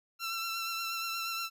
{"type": "tone with vibrato", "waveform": "15% pulse", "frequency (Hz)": 1348, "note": "E6", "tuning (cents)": 38, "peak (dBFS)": -27, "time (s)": [0.19, 1.5], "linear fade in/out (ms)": 50, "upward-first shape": "triangle", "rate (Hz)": 8.4, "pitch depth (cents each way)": 27, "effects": []}